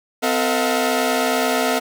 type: tone cluster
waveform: sawtooth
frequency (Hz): 255.9 / 449.6 / 644 / 713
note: C4 / A4 / E5 / F5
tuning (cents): -38 / +37 / -41 / +36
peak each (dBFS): -19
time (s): 0.22-1.8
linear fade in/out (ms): 20
effects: none